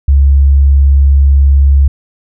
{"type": "tone", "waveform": "sine", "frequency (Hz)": 69.3, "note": "C#2", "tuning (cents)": 0, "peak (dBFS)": -3, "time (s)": [0.08, 1.88], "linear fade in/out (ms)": 5, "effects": []}